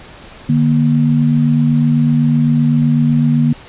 sine tone pair together, 149.7 / 237.6 Hz, D3 / A#3, +33 / +33 cents, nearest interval minor sixth, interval 800 cents, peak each -12 dBFS, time 0.49-3.53 s, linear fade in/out 5 ms, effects pink hiss -37 dBFS RMS until 3.68 s + resampled to 8000 Hz

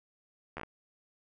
slowing click train, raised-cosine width 0.5 ms, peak -24 dBFS, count 5, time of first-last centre 0.57-0.633 s, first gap 12 ms, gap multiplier 1.19, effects none

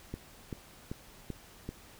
click train, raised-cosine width 3 ms, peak -24 dBFS, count 5, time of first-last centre 0.14-1.69 s, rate 2.58 Hz, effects pink hiss -55 dBFS RMS until 1.99 s

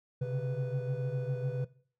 triangle tone cluster, 130.1 / 137.3 / 142.8 / 495.5 Hz, C3 / C#3 / D3 / B4, -9 / -16 / -48 / +6 cents, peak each -31 / -34 / -38 / -35 dBFS, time 0.21-1.65 s, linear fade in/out 10 ms, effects noise-tail reverb RT60 0.5 s tail -20 dB re dry + tanh soft clip ceiling -23 dBFS

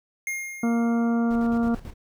square tone with exponential decay, 2130 Hz, C7, 30 cents sharp, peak -26 dBFS, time 0.27-1.42 s, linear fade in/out 1 ms, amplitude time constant 250 ms
harmonic tone, 233.1 Hz, A#3, in tune, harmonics 1 / 2 / 3 / 4 / 5 / 6, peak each -20 / -32 / -33 / -42 / -39 / -38 dBFS, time 0.63-1.75 s, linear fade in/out 5 ms
brown noise with tremolo, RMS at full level -36 dBFS, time 1.3-1.94 s, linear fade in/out 10 ms, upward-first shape square, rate 9.1 Hz, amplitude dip 65%
effects none

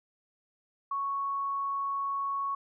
sine tone, 1108.7 Hz, C#6, in tune, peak -29 dBFS, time 0.91-2.55 s, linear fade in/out 5 ms, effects none

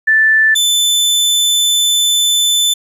sine / sawtooth tone pair in turn, 1760 / 3520 Hz, A6 / A7, 0 / 0 cents, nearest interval octave, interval 1200 cents, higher second, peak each -7 dBFS, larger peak neither, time 0.07-0.55 / 0.55-2.74 s, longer second, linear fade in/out 10 ms, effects resampled to 32000 Hz + 8-bit

